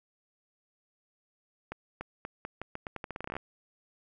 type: accelerating click train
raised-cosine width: 0.5 ms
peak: -22 dBFS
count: 19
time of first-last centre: 1.72-3.366 s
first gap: 290 ms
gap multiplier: 0.83
effects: none